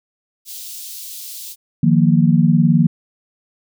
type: high-pass noise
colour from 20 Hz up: white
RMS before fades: -32 dBFS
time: 0.45-1.56 s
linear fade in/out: 50 ms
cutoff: 3400 Hz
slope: 24 dB/octave
type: chord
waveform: sine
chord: Eb suspended second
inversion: none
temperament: just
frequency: 155.56 / 175.01 / 233.3 Hz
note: Eb3 / F3 / Bb3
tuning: 0 / +4 / +2 cents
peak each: -14 / -14 / -15 dBFS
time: 1.83-2.87 s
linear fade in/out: 5 ms
effects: none